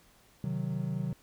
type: chord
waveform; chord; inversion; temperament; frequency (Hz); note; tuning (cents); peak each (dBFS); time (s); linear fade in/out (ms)
triangle; C diminished; none; equal with one note detuned; 130.81 / 155.56 / 185.64; C3 / Eb3 / Gb3; 0 / 0 / +6; -33; 0.44-1.13; 2
effects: pink hiss -62 dBFS RMS until 1.22 s